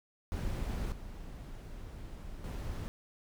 brown noise with level steps, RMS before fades -35 / -45 / -38 dBFS, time 0.32-2.88 s, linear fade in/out 0 ms, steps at 0.92 / 2.44 s, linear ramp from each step 2 ms, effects none

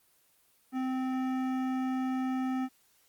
sine tone with hard clipping, 259.3 Hz, C4, 15 cents flat, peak -31 dBFS, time 0.72-2.69 s, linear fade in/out 50 ms, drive 14 dB, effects white hiss -67 dBFS RMS until 3.08 s + Opus 24 kbps

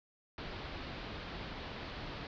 pink low-pass noise, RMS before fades -44 dBFS, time 0.38-2.27 s, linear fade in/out 2 ms, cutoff 4600 Hz, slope 48 dB/octave, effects none

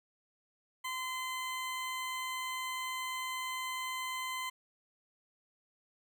20% pulse tone, 1029 Hz, C6, 29 cents flat, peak -31 dBFS, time 0.84-4.5 s, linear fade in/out 10 ms, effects none

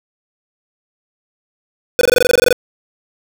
square tone bursts, 495.4 Hz, B4, 5 cents sharp, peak -8 dBFS, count 13, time 1.99-2.527 s, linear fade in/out 0 ms, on 21 ms, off 22 ms, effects 7-bit

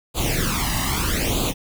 pink noise with flanger, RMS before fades -22 dBFS, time 0.14-1.54 s, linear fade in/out 50 ms, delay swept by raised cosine 0.27 to 1.05 ms, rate 0.79 Hz, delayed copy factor +0.8, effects none

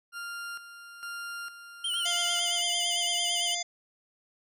40% pulse tone with tremolo, 1396.9 Hz, F6, in tune, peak -35 dBFS, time 0.12-2.62 s, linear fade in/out 50 ms, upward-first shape square, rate 1.1 Hz, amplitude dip 65%
square tone with vibrato, 3064 Hz, G7, 40 cents flat, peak -29 dBFS, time 1.84-3.55 s, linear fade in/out 5 ms, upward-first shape triangle, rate 8.9 Hz, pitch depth 96 cents each way
harmonic tone, 698.5 Hz, F5, in tune, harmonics 1 / 3 / 5 / 7 / 9 / 10, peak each -37 / -37 / -37 / -37 / -37 / -37 dBFS, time 2.05-3.63 s, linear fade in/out 10 ms
effects resampled to 32000 Hz

